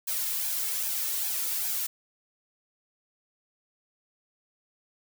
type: noise with flanger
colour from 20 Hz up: blue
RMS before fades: -30 dBFS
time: 0.07-1.87 s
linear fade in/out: 10 ms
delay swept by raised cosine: 1.2 to 2.3 ms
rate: 2.5 Hz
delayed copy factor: +0.65
effects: none